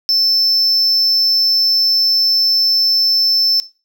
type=tone; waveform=triangle; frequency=5300 Hz; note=E8; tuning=9 cents sharp; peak=-10 dBFS; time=0.09-3.6 s; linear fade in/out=0 ms; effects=noise-tail reverb RT60 0.3 s tail -17 dB re dry